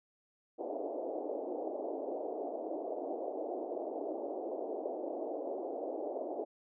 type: band-pass noise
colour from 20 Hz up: white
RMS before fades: -39 dBFS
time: 0.58-6.45 s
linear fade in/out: 20 ms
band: 290 to 710 Hz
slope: 48 dB/octave
effects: none